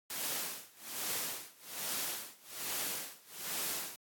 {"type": "noise with tremolo", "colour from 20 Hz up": "white", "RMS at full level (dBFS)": -36, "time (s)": [0.1, 3.96], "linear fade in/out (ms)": 2, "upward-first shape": "sine", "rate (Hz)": 1.2, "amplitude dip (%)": 95, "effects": ["high-pass 150 Hz 12 dB/octave", "AAC 64 kbps"]}